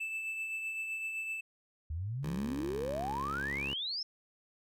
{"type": "tone with tremolo", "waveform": "triangle", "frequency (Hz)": 2637, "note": "E7", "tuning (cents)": 0, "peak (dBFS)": -32, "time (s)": [0, 1.41], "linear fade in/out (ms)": 10, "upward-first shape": "triangle", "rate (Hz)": 7.8, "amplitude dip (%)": 40}
{"type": "exponential sweep", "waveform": "sine", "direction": "up", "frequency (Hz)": [73.42, 5450], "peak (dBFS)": -34, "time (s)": [1.9, 4.03], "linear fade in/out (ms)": 5}
{"type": "tone with vibrato", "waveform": "10% pulse", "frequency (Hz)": 69.3, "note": "C#2", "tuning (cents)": 0, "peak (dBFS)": -31, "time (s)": [2.23, 3.74], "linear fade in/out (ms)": 10, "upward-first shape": "square", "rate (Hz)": 1.1, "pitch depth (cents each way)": 9}
{"effects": []}